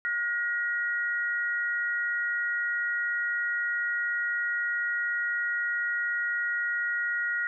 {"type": "tone pair together", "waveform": "sine", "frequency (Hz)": [1435, 1898], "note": ["F6", "A#6"], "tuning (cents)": [47, 31], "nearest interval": "perfect fourth", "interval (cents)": 484, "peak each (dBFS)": [-29, -29], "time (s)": [0.05, 7.47], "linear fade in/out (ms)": 0, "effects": []}